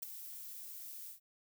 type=noise with ADSR envelope; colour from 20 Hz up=violet; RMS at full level=-38 dBFS; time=0.02-1.2 s; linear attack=10 ms; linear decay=9 ms; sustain=-10 dB; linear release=110 ms; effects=none